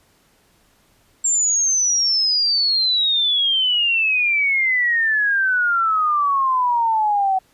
sine exponential sweep, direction down, 7459 to 750 Hz, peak -15 dBFS, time 1.24-7.39 s, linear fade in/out 10 ms, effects pink hiss -58 dBFS RMS until 7.53 s + resampled to 32000 Hz

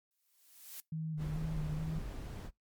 blue noise with exponential growth, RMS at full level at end -44 dBFS, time 0.11-0.8 s, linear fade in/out 0 ms, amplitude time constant 150 ms
sine tone with vibrato, 155.8 Hz, D#3, 3 cents sharp, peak -35 dBFS, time 0.92-1.99 s, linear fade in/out 5 ms, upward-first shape square, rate 2.3 Hz, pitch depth 34 cents each way
brown noise, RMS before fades -41 dBFS, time 1.17-2.51 s, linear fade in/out 50 ms
effects noise-tail reverb RT60 0.2 s tail -26 dB re dry + MP3 96 kbps

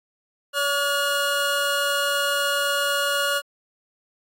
25% pulse tone pair together, 568 / 1432 Hz, C#5 / F6, +42 / +43 cents, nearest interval octave + major third, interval 1601 cents, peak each -21 / -19 dBFS, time 0.53-3.42 s, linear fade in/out 50 ms, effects AAC 64 kbps

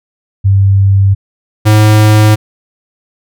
sine / square tone pair in turn, 98 / 107.07 Hz, G2 / A2, 0 / -47 cents, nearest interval major second, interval 153 cents, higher second, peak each -4 dBFS, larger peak neither, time 0.44-1.15 / 1.65-2.36 s, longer neither, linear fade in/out 20 ms, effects none

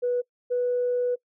sine tone pair in turn, 490 / 491.8 Hz, B4 / B4, -14 / -7 cents, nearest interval unison, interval 7 cents, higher second, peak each -21 dBFS, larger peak neither, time 0.02-0.22 / 0.5-1.16 s, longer second, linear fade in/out 20 ms, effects noise-tail reverb RT60 0.1 s tail -23 dB re dry + tanh soft clip ceiling -17 dBFS

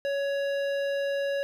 sine tone with hard clipping, 559 Hz, C#5, 14 cents sharp, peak -28 dBFS, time 0.05-1.43 s, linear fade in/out 0 ms, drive 13 dB, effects none

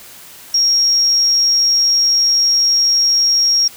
sine tone, 5588 Hz, F8, in tune, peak -10 dBFS, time 0.54-3.68 s, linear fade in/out 5 ms, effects white hiss -38 dBFS RMS until 3.76 s

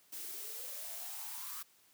blue noise with high-pass filter sweep, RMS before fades -44 dBFS, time 0.12-1.63 s, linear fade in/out 10 ms, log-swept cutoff 310 to 1200 Hz, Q 7.3, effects white hiss -67 dBFS RMS until 1.93 s + high-pass 80 Hz 12 dB/octave

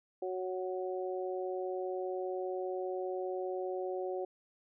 harmonic tone, 185 Hz, F#3, in tune, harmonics 2 / 3 / 4, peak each -36 / -40 / -42 dBFS, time 0.22-4.25 s, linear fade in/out 5 ms, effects none

